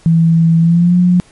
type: tone with pitch glide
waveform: sine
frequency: 164.81 to 178.69 Hz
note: E3 to F3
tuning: 0 to +40 cents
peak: -6 dBFS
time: 0.06-1.2 s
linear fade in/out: 0 ms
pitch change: +140 cents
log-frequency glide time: 0.6-0.97 s
effects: pink hiss -46 dBFS RMS until 1.31 s + MP3 48 kbps